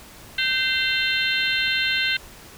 harmonic tone with a mistuned harmonic, 518 Hz, C5, 17 cents flat, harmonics 3 / 4 / 5 / 6 / 7 / 8, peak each -25 / -26 / -27 / -28 / -28 / -29 dBFS, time 0.38-2.17 s, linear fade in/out 5 ms, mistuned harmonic 5, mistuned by +77 cents, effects pink hiss -44 dBFS RMS until 2.57 s

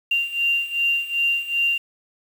sine beating tone pair, 2777 / 2779.6 Hz, F7 / F7, -10 / -9 cents, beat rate 2.6 Hz, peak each -24 / -21 dBFS, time 0.11-1.78 s, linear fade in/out 5 ms, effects 7-bit

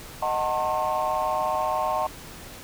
sine chord, D# diminished seventh, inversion none, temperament just, 622.3 / 746.7 / 896 / 1075.3 Hz, D#5 / F#5 / A5 / C6, 0 / +16 / +31 / +47 cents, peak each -27 dBFS, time 0.22-2.07 s, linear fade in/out 5 ms, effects tanh soft clip ceiling -17 dBFS + pink hiss -42 dBFS RMS until 2.63 s

